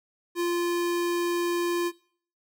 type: tone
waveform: square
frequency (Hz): 347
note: F4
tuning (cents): -11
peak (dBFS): -25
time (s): 0.35-1.92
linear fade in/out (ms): 50
effects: noise-tail reverb RT60 0.5 s tail -20 dB re dry